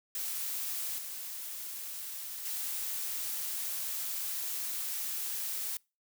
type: noise with level steps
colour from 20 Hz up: blue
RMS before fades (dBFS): -36 / -41 / -36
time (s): 0.15-5.77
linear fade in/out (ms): 2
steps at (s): 0.98 / 2.45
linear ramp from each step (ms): 5
effects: noise-tail reverb RT60 0.3 s tail -26 dB re dry